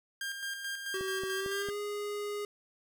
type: tone with tremolo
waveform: sawtooth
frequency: 1603 Hz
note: G6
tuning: 38 cents sharp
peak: -31 dBFS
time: 0.21-1.7 s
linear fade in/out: 2 ms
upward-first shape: square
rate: 4.6 Hz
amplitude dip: 45%
type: tone with pitch glide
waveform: square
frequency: 380.8 to 412.9 Hz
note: F#4 to G#4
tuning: +50 to -10 cents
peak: -35 dBFS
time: 0.94-2.45 s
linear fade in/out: 2 ms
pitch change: +140 cents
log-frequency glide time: 1.34-1.77 s
type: click train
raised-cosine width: 2 ms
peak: -29 dBFS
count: 4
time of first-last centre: 1.01-1.687 s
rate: 4.43 Hz
effects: none